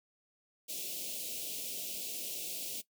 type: band-stop noise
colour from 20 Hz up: white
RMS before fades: -40 dBFS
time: 0.68-2.82 s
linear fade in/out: 20 ms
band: 660 to 2500 Hz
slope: 48 dB/octave
effects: noise-tail reverb RT60 0.1 s tail -18 dB re dry + high-pass 200 Hz 12 dB/octave